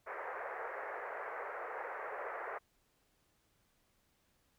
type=band-pass noise; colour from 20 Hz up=pink; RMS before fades=-43 dBFS; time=0.06-2.59 s; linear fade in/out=20 ms; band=430 to 2000 Hz; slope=48 dB/octave; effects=pink hiss -75 dBFS RMS until 4.58 s